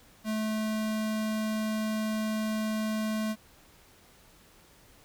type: tone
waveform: square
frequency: 216.9 Hz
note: A3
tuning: 25 cents flat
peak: -29 dBFS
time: 0.24-3.36 s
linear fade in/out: 50 ms
effects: pink hiss -58 dBFS RMS until 5.04 s